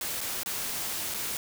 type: noise with dropouts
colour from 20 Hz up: white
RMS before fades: -33 dBFS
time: 0.01-1.37 s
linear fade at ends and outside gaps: 1 ms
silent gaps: 0.207-0.212 / 0.433-0.46 / 1.14-1.144 s
effects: none